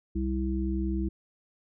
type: harmonic tone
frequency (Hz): 65.41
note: C2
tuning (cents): 0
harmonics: 1 / 3 / 5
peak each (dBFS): -29 / -32 / -32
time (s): 0.15-1.09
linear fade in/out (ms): 10
effects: none